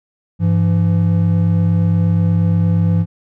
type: tone pair together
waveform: triangle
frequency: 100.4 / 168.85 Hz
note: G2 / E3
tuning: +42 / +42 cents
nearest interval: major sixth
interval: 900 cents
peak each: -12 dBFS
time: 0.39-3.06 s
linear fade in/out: 50 ms
effects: none